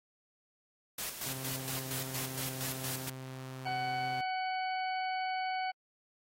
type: noise with tremolo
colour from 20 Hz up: white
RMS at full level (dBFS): -38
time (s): 0.98-3.1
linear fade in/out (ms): 5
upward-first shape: square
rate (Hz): 4.3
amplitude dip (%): 55
type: tone with pitch glide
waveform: sawtooth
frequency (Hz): 131.9 to 130.69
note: C3 to C3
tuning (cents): +14 to -2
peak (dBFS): -38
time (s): 1.26-4.21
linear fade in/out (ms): 5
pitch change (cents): -16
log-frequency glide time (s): 1.6-3.44
type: harmonic tone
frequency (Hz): 748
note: F#5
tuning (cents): +19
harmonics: 1 / 2 / 3 / 4 / 6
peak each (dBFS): -33 / -43 / -42 / -48 / -48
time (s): 3.65-5.72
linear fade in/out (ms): 20
effects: AAC 48 kbps